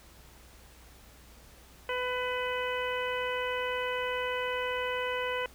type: harmonic tone with a mistuned harmonic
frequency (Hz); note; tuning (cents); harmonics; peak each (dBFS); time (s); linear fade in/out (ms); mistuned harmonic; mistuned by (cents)
500; B4; +21; 1 / 2 / 3 / 4 / 5 / 6; -33 / -36 / -38 / -39 / -40 / -41; 1.89-5.46; 2; 5; +23
effects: added 60 Hz sine -56 dBFS peak until 5.54 s + pink hiss -56 dBFS RMS until 5.54 s